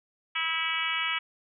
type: harmonic tone with a mistuned harmonic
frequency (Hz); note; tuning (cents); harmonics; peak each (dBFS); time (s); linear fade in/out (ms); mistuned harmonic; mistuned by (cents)
325.4; E4; -22; 3 / 4 / 5 / 6 / 7 / 8 / 9 / 10; -40 / -34 / -38 / -36 / -31 / -37 / -33 / -38; 0.35-1.19; 10; 10; +28
effects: none